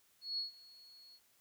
sine tone with ADSR envelope, 4347 Hz, C#8, 35 cents flat, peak -34 dBFS, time 0.21-1.2 s, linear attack 170 ms, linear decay 130 ms, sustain -22 dB, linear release 54 ms, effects white hiss -71 dBFS RMS until 1.4 s

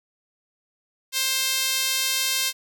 sawtooth tone with high-pass filter, 527 Hz, C5, 12 cents sharp, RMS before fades -24 dBFS, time 1.12-2.53 s, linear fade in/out 50 ms, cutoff 3300 Hz, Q 0.92, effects none

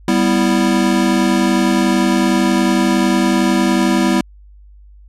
square chord, E minor, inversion first, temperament equal, 196 / 246.9 / 329.6 Hz, G3 / B3 / E4, 0 / 0 / 0 cents, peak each -17 dBFS, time 0.08-4.21 s, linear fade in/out 2 ms, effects added 50 Hz sine -39 dBFS peak until 5.08 s + low-pass 10000 Hz 12 dB/octave

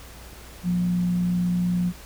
sine tone with frequency modulation, 177.7 Hz, F3, 30 cents sharp, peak -20 dBFS, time 0.63-1.93 s, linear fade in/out 50 ms, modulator 62.5 Hz, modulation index 0.22, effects added 60 Hz sine -44 dBFS peak until 2.05 s + pink hiss -45 dBFS RMS until 2.05 s

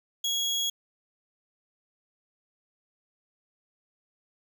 30% pulse tone, 3322 Hz, G#7, in tune, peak -23 dBFS, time 0.24-0.7 s, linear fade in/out 5 ms, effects none

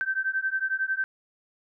sine beating tone pair, 1546 / 1557 Hz, G6 / G6, -24 / -12 cents, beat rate 11 Hz, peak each -28 dBFS, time 0.01-1.04 s, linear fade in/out 0 ms, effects none

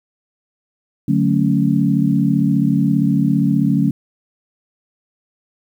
sine chord, D major seventh, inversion none, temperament equal, 146.83 / 185 / 220 / 277.2 Hz, D3 / F#3 / A3 / C#4, 0 / 0 / 0 / 0 cents, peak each -18 dBFS, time 1.08-3.91 s, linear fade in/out 5 ms, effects 8-bit

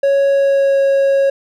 triangle tone with pitch glide, 554.4 to 549 Hz, C#5 to C#5, 0 to -17 cents, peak -8 dBFS, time 0.03-1.3 s, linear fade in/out 5 ms, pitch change -17 cents, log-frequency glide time 0.29-0.8 s, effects none

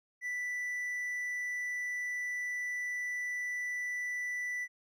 triangle tone, 1975.5 Hz, B6, in tune, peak -32 dBFS, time 0.21-4.68 s, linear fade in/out 50 ms, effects none

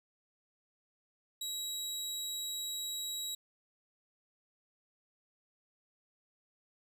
25% pulse tone, 3868 Hz, B7, 37 cents flat, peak -33 dBFS, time 1.41-3.35 s, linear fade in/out 5 ms, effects none

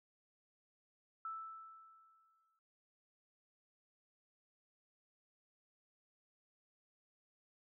sine tone with exponential decay, 1318.5 Hz, E6, in tune, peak -40 dBFS, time 1.25-2.59 s, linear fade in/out 2 ms, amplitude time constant 290 ms, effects none

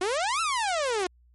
sawtooth exponential two-way sweep, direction up then down, 349.2 to 1370 to 349.2 Hz, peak -21 dBFS, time 0.01-1.07 s, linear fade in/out 5 ms, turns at 0.41 s, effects added 60 Hz sine -56 dBFS peak until 1.34 s + MP3 48 kbps

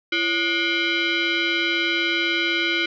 sine tone with frequency modulation, 336.8 Hz, E4, 37 cents sharp, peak -19 dBFS, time 0.12-2.86 s, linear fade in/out 5 ms, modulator 896 Hz, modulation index 3.6, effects none

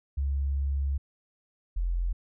sine tone pair in turn, 69.3 / 43.45 Hz, C#2 / F1, 0 / -8 cents, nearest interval minor sixth, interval 808 cents, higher first, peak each -25 dBFS, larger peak neither, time 0.17-0.98 / 1.76-2.13 s, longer first, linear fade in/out 10 ms, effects none

